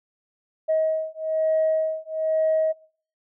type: beating tone pair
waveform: sine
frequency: 633 / 634.1 Hz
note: D#5 / D#5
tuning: +30 / +33 cents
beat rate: 1.1 Hz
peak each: -23 dBFS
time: 0.68-2.73 s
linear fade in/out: 20 ms
effects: noise-tail reverb RT60 0.5 s tail -22 dB re dry + tanh soft clip ceiling -14 dBFS